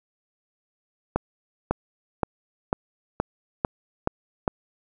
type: accelerating click train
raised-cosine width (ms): 1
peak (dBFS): -7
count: 8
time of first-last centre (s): 1.16-4.478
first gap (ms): 550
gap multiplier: 0.95
effects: none